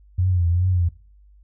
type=tone with vibrato; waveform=sine; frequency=88.8 Hz; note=F2; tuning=29 cents sharp; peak=-16 dBFS; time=0.18-0.89 s; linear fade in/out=10 ms; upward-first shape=triangle; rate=2.5 Hz; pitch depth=94 cents each way; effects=noise-tail reverb RT60 0.4 s tail -19 dB re dry + added 50 Hz sine -48 dBFS peak until 1.43 s